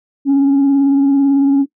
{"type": "tone with vibrato", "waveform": "sine", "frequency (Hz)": 277.2, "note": "C#4", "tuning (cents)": 0, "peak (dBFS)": -6, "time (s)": [0.25, 1.66], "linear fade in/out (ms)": 50, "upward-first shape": "sine", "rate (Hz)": 18, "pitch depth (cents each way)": 25, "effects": ["noise-tail reverb RT60 0.1 s tail -18 dB re dry", "tanh soft clip ceiling -7 dBFS"]}